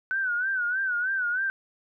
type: tone with vibrato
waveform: sine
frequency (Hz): 1500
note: F#6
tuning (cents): +23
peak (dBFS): -24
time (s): 0.11-1.5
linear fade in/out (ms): 0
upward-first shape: sine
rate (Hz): 3.2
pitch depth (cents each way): 99
effects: none